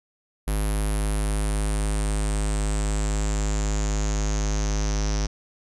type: tone with low-pass filter sweep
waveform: square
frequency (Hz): 51.91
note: G#1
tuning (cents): 0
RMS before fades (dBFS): -24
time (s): 0.47-5.27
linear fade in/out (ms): 10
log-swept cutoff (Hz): 11000 to 5800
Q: 7.8
effects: none